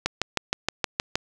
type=click train; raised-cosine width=0.2 ms; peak=-5 dBFS; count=8; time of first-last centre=0.06-1.155 s; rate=6.39 Hz; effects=none